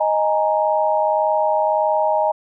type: chord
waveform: sine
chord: D# suspended fourth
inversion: none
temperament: equal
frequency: 622.3 / 830.6 / 932.3 Hz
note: D#5 / G#5 / A#5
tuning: 0 / 0 / 0 cents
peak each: -18 / -20 / -21 dBFS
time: 0-2.32 s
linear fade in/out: 10 ms
effects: none